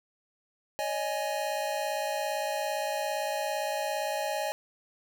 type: chord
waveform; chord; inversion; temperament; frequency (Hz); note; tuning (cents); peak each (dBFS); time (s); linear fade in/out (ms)
square; C# suspended second; none; equal with one note detuned; 564.7 / 622.3 / 830.6; C#5 / D#5 / G#5; +32 / 0 / 0; -36 / -34 / -34; 0.79-4.52; 0
effects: none